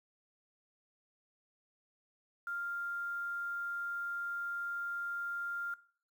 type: tone with quantisation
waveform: sine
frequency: 1396.9 Hz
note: F6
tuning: in tune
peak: -36 dBFS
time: 2.47-5.74 s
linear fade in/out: 2 ms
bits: 10
effects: noise-tail reverb RT60 0.5 s tail -18 dB re dry